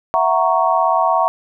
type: chord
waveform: sine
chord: F# dominant seventh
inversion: third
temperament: equal with one note detuned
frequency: 663.1 / 740 / 932.3 / 1108.7 Hz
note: E5 / F#5 / A#5 / C#6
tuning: +10 / 0 / 0 / 0 cents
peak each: -18 dBFS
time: 0.14-1.28 s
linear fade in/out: 0 ms
effects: none